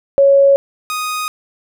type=tone pair in turn; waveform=sine / sawtooth; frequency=554.4 / 1244.6 Hz; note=C#5 / D#6; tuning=0 / 0 cents; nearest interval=octave + major second; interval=1400 cents; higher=second; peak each=-6 / -15 dBFS; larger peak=first; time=0.18-0.56 / 0.9-1.28 s; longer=neither; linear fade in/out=0 ms; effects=none